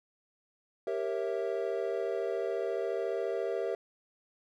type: chord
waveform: triangle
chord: G diminished seventh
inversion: none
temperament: equal with one note detuned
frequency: 392 / 466.2 / 546.7 / 659.3 Hz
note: G4 / Bb4 / Db5 / Fb5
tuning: 0 / 0 / -24 / 0 cents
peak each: -33 / -33 / -36 / -35 dBFS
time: 0.87-3.75 s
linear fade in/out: 2 ms
effects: none